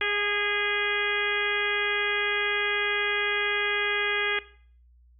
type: harmonic tone with a mistuned harmonic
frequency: 411 Hz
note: G#4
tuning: 18 cents flat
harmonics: 1 / 2 / 3 / 4 / 5 / 6 / 7 / 8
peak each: -33 / -39 / -36 / -29 / -29 / -30 / -36 / -34 dBFS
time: 0.01-4.39 s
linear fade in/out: 2 ms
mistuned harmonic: 2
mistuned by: +19 cents
effects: noise-tail reverb RT60 0.5 s tail -17 dB re dry + added 60 Hz sine -54 dBFS peak until 5.19 s